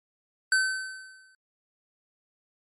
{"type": "tone with exponential decay", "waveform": "square", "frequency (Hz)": 1532, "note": "G6", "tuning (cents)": -40, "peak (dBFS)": -19, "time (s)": [0.52, 1.35], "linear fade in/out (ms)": 2, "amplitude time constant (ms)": 180, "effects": ["MP3 48 kbps"]}